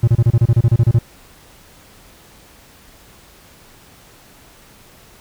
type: tone bursts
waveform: triangle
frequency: 116.54 Hz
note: A#2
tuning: in tune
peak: -6 dBFS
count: 13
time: 0.03-0.988 s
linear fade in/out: 5 ms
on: 46 ms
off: 30 ms
effects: pink hiss -46 dBFS RMS until 5.2 s